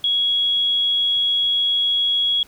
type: tone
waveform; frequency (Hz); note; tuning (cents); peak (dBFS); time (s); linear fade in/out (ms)
sine; 3329; G#7; +3; -16; 0.04-2.43; 2
effects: pink hiss -50 dBFS RMS until 2.47 s